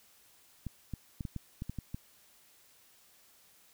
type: clicks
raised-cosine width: 5 ms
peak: -25 dBFS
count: 9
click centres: 0.667 / 0.937 / 1.208 / 1.252 / 1.363 / 1.621 / 1.696 / 1.787 / 1.945 s
effects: white hiss -63 dBFS RMS until 3.73 s